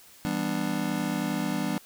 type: chord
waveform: square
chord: E minor seventh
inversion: none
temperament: just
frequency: 164.81 / 197.78 / 247.2 / 296.7 Hz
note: E3 / G3 / B3 / D4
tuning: 0 / +16 / +2 / +18 cents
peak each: -35 / -32 / -33 / -33 dBFS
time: 0.25-1.78 s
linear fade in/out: 0 ms
effects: white hiss -53 dBFS RMS until 1.85 s